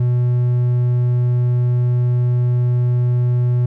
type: tone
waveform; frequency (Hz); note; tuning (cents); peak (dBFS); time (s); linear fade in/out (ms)
triangle; 122.7; B2; -11; -11; 0-3.66; 5
effects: none